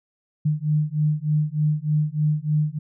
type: beating tone pair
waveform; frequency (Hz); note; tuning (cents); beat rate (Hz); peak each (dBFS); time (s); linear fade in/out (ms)
sine; 150 / 153.3; D3 / D#3; +37 / -25; 3.3; -22; 0.45-2.79; 10
effects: none